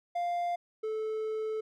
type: tone pair in turn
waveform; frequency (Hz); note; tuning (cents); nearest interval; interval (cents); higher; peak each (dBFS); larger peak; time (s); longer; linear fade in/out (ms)
triangle; 698.5 / 436.1; F5 / A4; 0 / -15; minor sixth; 815; first; -27 / -29; first; 0.15-0.56 / 0.83-1.61; second; 10
effects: none